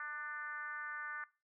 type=tone with frequency modulation; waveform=sine; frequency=1487 Hz; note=F#6; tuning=8 cents sharp; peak=-40 dBFS; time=0-1.24 s; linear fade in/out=2 ms; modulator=294 Hz; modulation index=1.2; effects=noise-tail reverb RT60 0.3 s tail -21 dB re dry